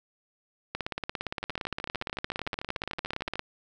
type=two click trains; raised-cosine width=0.3 ms; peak=-19 / -15 dBFS; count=27 / 47; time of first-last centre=1.43-3.356 / 0.75-3.394 s; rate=13.5 / 17.4 Hz; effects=none